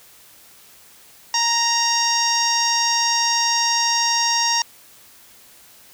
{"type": "tone with low-pass filter", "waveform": "sawtooth", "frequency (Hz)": 932.3, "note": "A#5", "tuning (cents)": 0, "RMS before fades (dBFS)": -19, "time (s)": [1.34, 4.62], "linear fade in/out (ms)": 2, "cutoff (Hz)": 5800, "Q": 10, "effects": ["white hiss -48 dBFS RMS until 5.93 s"]}